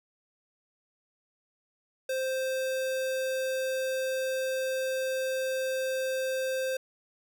square tone, 523.3 Hz, C5, in tune, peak -29 dBFS, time 2.09-6.77 s, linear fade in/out 5 ms, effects none

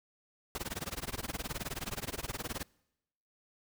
pink noise with tremolo, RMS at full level -36 dBFS, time 0.55-2.63 s, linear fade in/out 0 ms, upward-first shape sine, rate 19 Hz, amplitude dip 100%, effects noise-tail reverb RT60 0.9 s tail -26 dB re dry

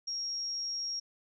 sine tone, 5588 Hz, F8, in tune, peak -33 dBFS, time 0.07-1 s, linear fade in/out 10 ms, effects none

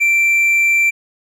triangle tone, 2349 Hz, D7, in tune, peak -9 dBFS, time 0-0.91 s, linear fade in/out 20 ms, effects none

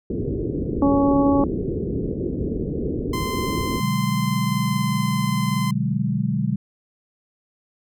white low-pass noise, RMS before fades -25 dBFS, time 0.1-3.8 s, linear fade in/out 5 ms, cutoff 440 Hz, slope 48 dB/octave
harmonic tone, 280 Hz, C#4, 18 cents sharp, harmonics 1 / 2 / 3 / 4, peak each -16 / -22 / -26 / -28 dBFS, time 0.82-1.44 s, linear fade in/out 2 ms
sawtooth tone with pitch glide, 1037 to 1031 Hz, C6 to C6, -16 to -26 cents, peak -23 dBFS, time 3.13-5.71 s, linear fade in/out 5 ms, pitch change -10 cents, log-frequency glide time 4.17-4.91 s
sine chord, G# half-diminished seventh, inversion first, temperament just, 124.59 / 149.51 / 186.89 / 207.7 Hz, B2 / D3 / F#3 / G#3, +16 / +31 / +18 / 0 cents, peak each -25 dBFS, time 3.8-6.56 s, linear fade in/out 5 ms
effects none

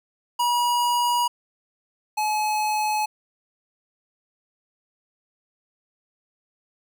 square tone pair in turn, 964 / 852.4 Hz, B5 / G#5, -42 / +45 cents, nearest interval major second, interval 213 cents, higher first, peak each -20 / -22 dBFS, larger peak first, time 0.39-1.28 / 2.17-3.06 s, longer neither, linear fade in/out 10 ms, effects none

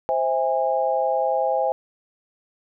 sine chord, C augmented, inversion none, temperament just, 523.3 / 654.1 / 817.6 Hz, C5 / E5 / G#5, 0 / -14 / -27 cents, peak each -23 / -24 / -23 dBFS, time 0.09-1.72 s, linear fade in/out 0 ms, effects none

